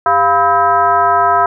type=tone with frequency modulation; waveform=sine; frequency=993 Hz; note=B5; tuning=9 cents sharp; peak=-8 dBFS; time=0.06-1.46 s; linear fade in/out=2 ms; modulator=298 Hz; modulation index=1.4; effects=none